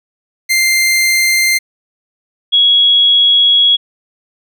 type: tone pair in turn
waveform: sawtooth / sine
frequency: 2093 / 3332 Hz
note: C7 / G#7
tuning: 0 / +5 cents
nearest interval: minor sixth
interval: 805 cents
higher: second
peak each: -6 dBFS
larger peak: neither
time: 0.49-1.59 / 2.52-3.77 s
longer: second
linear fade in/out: 20 ms
effects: none